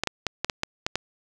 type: clicks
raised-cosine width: 0.2 ms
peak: -7 dBFS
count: 8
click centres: 0.036 / 0.073 / 0.267 / 0.446 / 0.498 / 0.634 / 0.865 / 0.956 s
effects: none